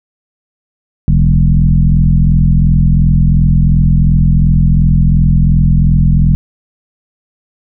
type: tone with frequency modulation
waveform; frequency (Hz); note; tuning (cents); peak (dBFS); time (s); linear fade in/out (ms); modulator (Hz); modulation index
sine; 100; G2; +35; -5; 1.08-6.35; 0; 42.8; 2
effects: none